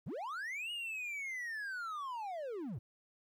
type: linear two-way sweep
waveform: triangle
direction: up then down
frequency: 92.5 to 2900 to 92.5 Hz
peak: -37 dBFS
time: 0.06-2.79 s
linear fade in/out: 10 ms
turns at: 0.71 s
effects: 13-bit